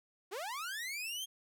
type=linear sweep; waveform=sawtooth; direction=up; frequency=340 to 3242 Hz; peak=-35 dBFS; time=0.31-1.26 s; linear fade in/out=20 ms; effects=none